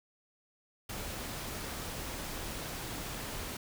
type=noise; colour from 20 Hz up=pink; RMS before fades=-40 dBFS; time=0.89-3.57 s; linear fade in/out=5 ms; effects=none